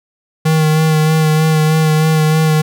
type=tone with vibrato; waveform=square; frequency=156.6 Hz; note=D#3; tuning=11 cents sharp; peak=-10 dBFS; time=0.45-2.62 s; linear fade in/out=10 ms; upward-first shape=sine; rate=3.2 Hz; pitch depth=22 cents each way; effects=none